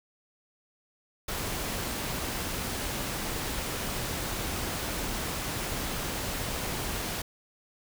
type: noise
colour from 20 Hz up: pink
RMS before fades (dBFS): -33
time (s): 1.28-7.22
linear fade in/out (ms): 5
effects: none